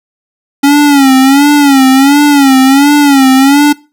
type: tone with vibrato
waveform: square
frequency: 277.2 Hz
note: C#4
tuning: in tune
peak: -3 dBFS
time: 0.63-3.73 s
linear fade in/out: 10 ms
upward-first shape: sine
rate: 1.4 Hz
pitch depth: 97 cents each way
effects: noise-tail reverb RT60 0.3 s tail -21 dB re dry